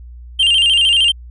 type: tone with vibrato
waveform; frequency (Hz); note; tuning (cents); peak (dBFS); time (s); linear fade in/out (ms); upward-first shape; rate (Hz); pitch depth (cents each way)
triangle; 2965; F#7; +3; -8; 0.39-1.12; 10; square; 13; 96
effects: added 60 Hz sine -32 dBFS peak until 1.3 s + resampled to 24000 Hz